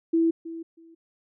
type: tone with echo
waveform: sine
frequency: 329.6 Hz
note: E4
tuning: in tune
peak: -18 dBFS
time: 0.13-0.31 s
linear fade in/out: 10 ms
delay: 320 ms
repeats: 2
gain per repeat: -15 dB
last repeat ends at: 0.95 s
effects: none